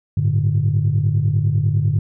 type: chord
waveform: sine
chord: G suspended second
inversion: none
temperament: equal with one note detuned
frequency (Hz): 100 / 110 / 146.83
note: G2 / A2 / D3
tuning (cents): +35 / 0 / 0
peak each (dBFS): -18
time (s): 0.17-1.99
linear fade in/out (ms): 5
effects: tanh soft clip ceiling -8 dBFS